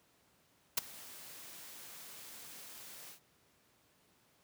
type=noise with ADSR envelope; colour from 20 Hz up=white; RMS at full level=-28 dBFS; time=0.77-3.2 s; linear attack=9 ms; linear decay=13 ms; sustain=-23 dB; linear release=100 ms; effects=pink hiss -70 dBFS RMS until 4.43 s + high-pass 100 Hz 12 dB/octave